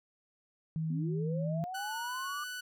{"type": "tone with pitch glide", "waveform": "sine", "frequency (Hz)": [159.7, 161.37], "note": ["D#3", "E3"], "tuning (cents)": [45, -37], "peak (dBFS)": -31, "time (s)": [0.76, 1.64], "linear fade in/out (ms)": 0, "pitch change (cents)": 18, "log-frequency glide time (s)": [1.08, 1.42]}
{"type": "linear sweep", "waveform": "sine", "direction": "up", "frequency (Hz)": [233.1, 1200], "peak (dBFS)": -37, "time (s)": [0.9, 2.44], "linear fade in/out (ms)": 5}
{"type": "tone with vibrato", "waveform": "sawtooth", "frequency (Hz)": 1480, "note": "F#6", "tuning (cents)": 0, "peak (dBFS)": -35, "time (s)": [1.74, 2.61], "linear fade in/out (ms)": 10, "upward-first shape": "square", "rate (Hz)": 2.9, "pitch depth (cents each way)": 9}
{"effects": []}